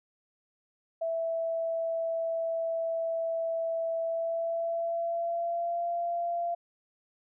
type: tone with pitch glide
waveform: sine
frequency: 659.3 to 688.1 Hz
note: E5 to F5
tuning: 0 to -26 cents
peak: -28 dBFS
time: 1.01-6.55 s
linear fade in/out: 10 ms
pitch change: +74 cents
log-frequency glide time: 4.01-5.85 s
effects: none